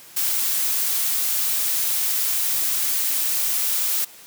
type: noise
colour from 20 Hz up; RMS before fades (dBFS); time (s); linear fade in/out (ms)
blue; -22; 0.16-4.05; 10
effects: white hiss -45 dBFS RMS until 4.26 s + high-pass 100 Hz 12 dB/octave